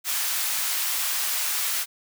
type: high-pass noise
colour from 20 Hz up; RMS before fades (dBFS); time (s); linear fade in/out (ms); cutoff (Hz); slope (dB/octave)
white; -26; 0.04-1.86; 50; 950; 12
effects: none